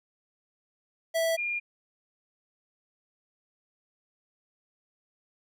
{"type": "tone pair in turn", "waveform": ["square", "sine"], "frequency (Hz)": [657, 2411], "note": ["E5", "D7"], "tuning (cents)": [-6, 45], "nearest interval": "octave + major seventh", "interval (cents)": 2251, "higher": "second", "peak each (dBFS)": [-25, -28], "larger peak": "first", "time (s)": [[1.14, 1.37], [1.37, 1.6]], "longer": "neither", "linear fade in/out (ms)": 20, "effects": []}